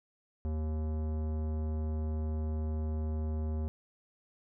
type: tone with tanh clipping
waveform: sine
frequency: 77.78 Hz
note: D#2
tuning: in tune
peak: -33 dBFS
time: 0.45-3.68 s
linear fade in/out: 0 ms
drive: 17 dB
effects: none